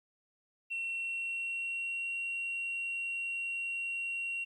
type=tone with pitch glide; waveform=sine; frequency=2717 to 2745 Hz; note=F7 to F7; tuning=-48 to -31 cents; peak=-32 dBFS; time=0.7-4.45 s; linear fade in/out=20 ms; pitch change=+17 cents; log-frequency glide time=0.83-2.11 s; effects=tanh soft clip ceiling -31 dBFS + 12-bit